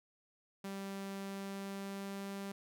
sawtooth tone with pitch glide, 196 to 197.48 Hz, G3 to G3, 0 to +13 cents, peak -37 dBFS, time 0.64-2.52 s, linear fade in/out 5 ms, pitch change +13 cents, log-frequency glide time 1.18-2.33 s, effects none

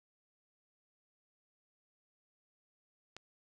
click, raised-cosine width 0.2 ms, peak -29 dBFS, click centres 3.166 s, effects none

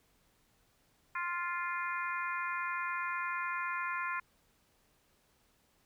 harmonic tone, 349.2 Hz, F4, in tune, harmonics 3 / 4 / 5 / 6 / 7, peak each -37 / -39 / -41 / -43 / -44 dBFS, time 1.15-4.2 s, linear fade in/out 5 ms, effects pink hiss -71 dBFS RMS until 5.85 s

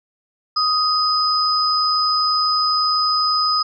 sine tone pair together, 1253 / 5019 Hz, D#6 / D#8, +12 / +14 cents, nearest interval 2 octaves, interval 2402 cents, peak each -18 dBFS, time 0.56-3.63 s, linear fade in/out 10 ms, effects none

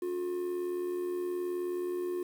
triangle tone with amplitude modulation, 357.3 Hz, F4, 40 cents sharp, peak -27 dBFS, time 0.02-2.23 s, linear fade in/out 5 ms, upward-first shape sine, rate 79 Hz, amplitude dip 50%, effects 9-bit

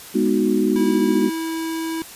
sine chord, G# minor seventh, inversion none, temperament equal, 207.7 / 246.9 / 311.1 / 370 Hz, G#3 / B3 / D#4 / F#4, 0 / 0 / 0 / 0 cents, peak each -21 dBFS, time 0.14-1.3 s, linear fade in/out 20 ms
square tone, 325.4 Hz, E4, 22 cents flat, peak -24 dBFS, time 0.76-2.02 s, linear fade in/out 0 ms
effects white hiss -39 dBFS RMS until 2.15 s + resampled to 32000 Hz

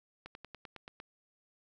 slowing click train, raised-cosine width 0.3 ms, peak -30 dBFS, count 8, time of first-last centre 0.26-1.001 s, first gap 91 ms, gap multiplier 1.05, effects none

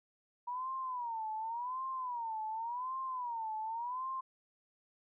sine tone with vibrato, 957 Hz, A#5, 45 cents sharp, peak -36 dBFS, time 0.47-4.21 s, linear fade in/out 10 ms, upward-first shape sine, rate 0.89 Hz, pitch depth 170 cents each way, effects none

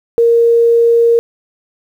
sine tone, 466.2 Hz, A#4, in tune, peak -6 dBFS, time 0.18-1.19 s, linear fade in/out 0 ms, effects 7-bit

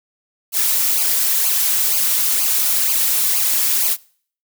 blue noise with flanger, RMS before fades -17 dBFS, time 0.52-3.97 s, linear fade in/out 50 ms, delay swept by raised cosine 0.54 to 4.44 ms, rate 2.1 Hz, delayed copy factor -0.8, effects noise-tail reverb RT60 0.5 s tail -23 dB re dry

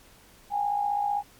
sine tone with amplitude modulation, 818 Hz, G#5, 26 cents flat, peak -21 dBFS, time 0.5-1.23 s, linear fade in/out 50 ms, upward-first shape sine, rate 55.6 Hz, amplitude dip 60%, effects pink hiss -55 dBFS RMS until 1.39 s + MP3 96 kbps

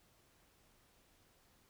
silence, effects pink hiss -70 dBFS RMS until 1.69 s

